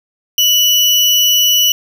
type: tone with sample-and-hold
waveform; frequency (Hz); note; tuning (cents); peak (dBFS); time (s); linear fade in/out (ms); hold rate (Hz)
sine; 2960; F#7; 0; -8; 0.38-1.72; 2; 8820
effects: none